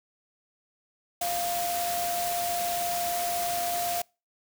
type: tone in noise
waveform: sine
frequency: 698.5 Hz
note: F5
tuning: in tune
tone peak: -28 dBFS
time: 1.21-4.02 s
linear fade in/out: 5 ms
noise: white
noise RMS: -33 dBFS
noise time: 1.21-4.02 s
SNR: +2 dB
effects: noise-tail reverb RT60 0.3 s tail -26 dB re dry